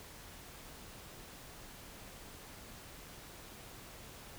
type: silence
effects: pink hiss -52 dBFS RMS until 4.38 s